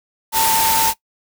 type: tone in noise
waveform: sine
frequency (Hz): 897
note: A5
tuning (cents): +33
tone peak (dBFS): -16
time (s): 0.32-0.94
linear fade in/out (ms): 50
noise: white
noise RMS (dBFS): -18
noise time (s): 0.32-0.94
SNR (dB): -1
effects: noise-tail reverb RT60 0.1 s tail -19 dB re dry